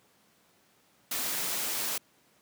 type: noise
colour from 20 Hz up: white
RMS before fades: -32 dBFS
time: 1.11-1.98 s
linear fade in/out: 5 ms
effects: pink hiss -65 dBFS RMS until 2.41 s + high-pass 150 Hz 12 dB/octave